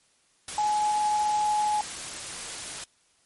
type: tone in noise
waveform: sine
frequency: 843 Hz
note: G#5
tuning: 26 cents sharp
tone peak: -22 dBFS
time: 0.58-1.81 s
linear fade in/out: 2 ms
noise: white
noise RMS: -36 dBFS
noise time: 0.48-2.84 s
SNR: +11 dB
effects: white hiss -65 dBFS RMS until 3.25 s + MP3 48 kbps